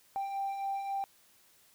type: beating tone pair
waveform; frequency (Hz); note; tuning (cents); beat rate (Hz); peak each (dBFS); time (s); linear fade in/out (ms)
triangle; 784 / 787.7; G5 / G5; 0 / +8; 3.7; -39 / -30; 0.16-1.04; 0
effects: tanh soft clip ceiling -28 dBFS + white hiss -64 dBFS RMS until 1.74 s